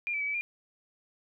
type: tone with pitch steps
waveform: sine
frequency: 2405 / 2311 / 2278 / 2298 / 2403 Hz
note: D7 / D7 / C#7 / D7 / D7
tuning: +41 / -28 / +47 / -38 / +39 cents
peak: -29 dBFS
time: 0.07-0.41 s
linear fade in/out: 0 ms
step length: 68 ms
effects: none